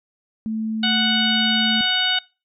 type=tone; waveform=sine; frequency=220 Hz; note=A3; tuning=in tune; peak=-22 dBFS; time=0.46-1.81 s; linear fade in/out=0 ms
type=harmonic tone; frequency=740 Hz; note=F#5; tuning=in tune; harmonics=1 / 2 / 3 / 4 / 5 / 6; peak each=-29 / -24 / -29 / -21 / -23 / -31 dBFS; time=0.83-2.19 s; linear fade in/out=5 ms
effects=noise-tail reverb RT60 0.3 s tail -24 dB re dry